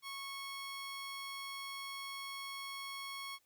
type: tone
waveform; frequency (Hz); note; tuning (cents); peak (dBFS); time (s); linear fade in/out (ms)
15% pulse; 1100; C#6; -14; -36; 0.02-3.39; 50
effects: white hiss -75 dBFS RMS until 3.45 s